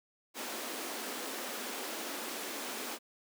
pink high-pass noise, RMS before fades -40 dBFS, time 0.34-2.99 s, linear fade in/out 50 ms, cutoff 230 Hz, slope 48 dB/octave, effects none

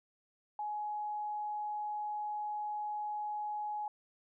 sine tone, 840 Hz, G#5, 19 cents sharp, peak -35 dBFS, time 0.59-3.88 s, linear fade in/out 2 ms, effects none

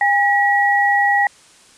sine tone pair together, 810 / 1920.4 Hz, G#5 / B6, -43 / -49 cents, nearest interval octave + minor third, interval 1494 cents, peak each -15 dBFS, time 0.01-1.27 s, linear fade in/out 2 ms, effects white hiss -48 dBFS RMS until 1.77 s + resampled to 22050 Hz

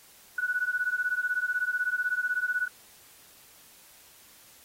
sine beating tone pair, 1469 / 1485 Hz, F#6 / F#6, -13 / +6 cents, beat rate 16 Hz, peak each -29 dBFS, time 0.38-2.68 s, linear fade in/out 5 ms, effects white hiss -55 dBFS RMS until 4.64 s + AAC 48 kbps

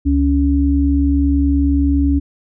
sine tone pair together, 70.7 / 280.6 Hz, C#2 / C#4, +35 / +21 cents, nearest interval 2 octaves, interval 2386 cents, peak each -14 dBFS, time 0.05-2.2 s, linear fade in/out 20 ms, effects none

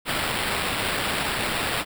blue noise with sample-and-hold, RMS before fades -26 dBFS, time 0.05-1.85 s, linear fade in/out 50 ms, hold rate 6300 Hz, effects none

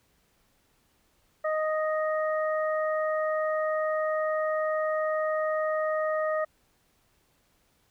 harmonic tone, 622.3 Hz, D#5, in tune, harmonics 1 / 2 / 3, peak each -26 / -32 / -36 dBFS, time 1.44-6.45 s, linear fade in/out 10 ms, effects pink hiss -68 dBFS RMS until 7.9 s

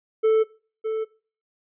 triangle tone with echo, 440 Hz, A4, in tune, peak -13 dBFS, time 0.23-0.44 s, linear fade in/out 20 ms, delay 610 ms, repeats 1, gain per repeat -8 dB, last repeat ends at 1.05 s, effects noise-tail reverb RT60 0.4 s tail -21 dB re dry + resampled to 8000 Hz

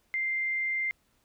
sine tone, 2093 Hz, C7, in tune, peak -27 dBFS, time 0.14-0.91 s, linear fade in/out 0 ms, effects pink hiss -70 dBFS RMS until 1.24 s

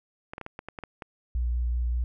clicks, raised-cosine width 0.5 ms, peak -22 dBFS, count 9, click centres 0.335 / 0.381 / 0.413 / 0.464 / 0.591 / 0.686 / 0.788 / 0.837 / 1.022 s
sine tone with vibrato, 60.1 Hz, B1, 46 cents flat, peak -24 dBFS, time 1.35-2.04 s, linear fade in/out 0 ms, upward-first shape square, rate 5.2 Hz, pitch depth 13 cents each way
effects none

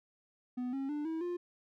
triangle tone with pitch steps, 248.8 / 271.3 / 295.9 / 322.7 / 351.9 Hz, B3 / C#4 / D4 / E4 / F4, +13 / -37 / +13 / -37 / +13 cents, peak -32 dBFS, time 0.57-1.37 s, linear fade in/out 10 ms, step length 160 ms, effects none

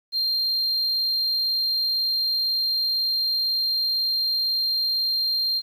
sine tone, 4186 Hz, C8, in tune, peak -18 dBFS, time 0.12-5.62 s, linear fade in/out 50 ms, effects tanh soft clip ceiling -20 dBFS + 9-bit

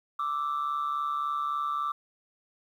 sine tone pair together, 1172 / 1315.5 Hz, D6 / E6, -4 / -4 cents, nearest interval major second, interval 200 cents, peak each -27 / -32 dBFS, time 0.19-1.92 s, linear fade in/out 5 ms, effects tanh soft clip ceiling -24 dBFS + 10-bit

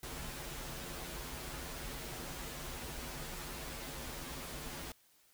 pink noise with comb filter, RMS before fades -44 dBFS, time 0.03-4.92 s, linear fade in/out 2 ms, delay 10 ms, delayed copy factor -0.8, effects white hiss -68 dBFS RMS until 5.33 s

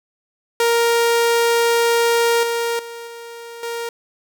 sawtooth tone with level steps, 467.2 Hz, A#4, 4 cents sharp, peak -10 / -15 / -27 / -29 / -20 dBFS, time 0.6-3.89 s, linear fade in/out 2 ms, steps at 2.43 / 2.79 / 3.07 / 3.63 s, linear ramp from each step 2 ms, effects none

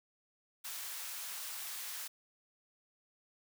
white high-pass noise, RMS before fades -43 dBFS, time 0.64-2.08 s, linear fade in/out 10 ms, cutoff 890 Hz, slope 12 dB/octave, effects none

